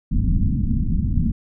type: low-pass noise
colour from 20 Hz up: pink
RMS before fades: -19 dBFS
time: 0.11-1.32 s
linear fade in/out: 10 ms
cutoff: 250 Hz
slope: 48 dB/octave
effects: none